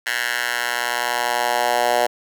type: tone with high-pass filter sweep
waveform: 10% pulse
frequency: 120.8 Hz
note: B2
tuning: 38 cents flat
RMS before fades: -21 dBFS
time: 0.06-2.07 s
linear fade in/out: 10 ms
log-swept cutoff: 1700 to 650 Hz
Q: 2.1
effects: none